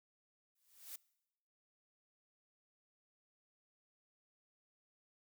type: noise with exponential growth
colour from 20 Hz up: blue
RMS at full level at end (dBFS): -45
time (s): 0.55-0.96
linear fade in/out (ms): 5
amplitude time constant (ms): 88
effects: noise-tail reverb RT60 0.9 s tail -23 dB re dry